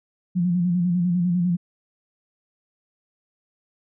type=tone with vibrato; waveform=sine; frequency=176.6 Hz; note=F3; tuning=20 cents sharp; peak=-18 dBFS; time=0.35-1.57 s; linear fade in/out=20 ms; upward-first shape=square; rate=10 Hz; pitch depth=48 cents each way; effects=none